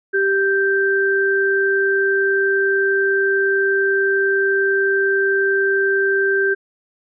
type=tone pair together; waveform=sine; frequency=391.8 / 1567.2 Hz; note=G4 / G6; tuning=-1 / -1 cents; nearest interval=2 octaves; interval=2400 cents; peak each=-17 dBFS; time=0.13-6.55 s; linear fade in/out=20 ms; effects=none